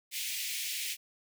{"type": "high-pass noise", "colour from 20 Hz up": "pink", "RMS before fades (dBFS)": -36, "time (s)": [0.11, 0.97], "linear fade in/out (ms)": 50, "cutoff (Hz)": 2100, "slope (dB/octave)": 48, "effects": []}